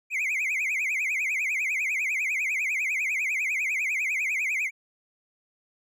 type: tone with vibrato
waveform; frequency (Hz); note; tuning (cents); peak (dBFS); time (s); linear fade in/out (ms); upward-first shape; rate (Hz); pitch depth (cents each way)
triangle; 2288; D7; -46; -23; 0.1-4.71; 50; triangle; 10; 220
effects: none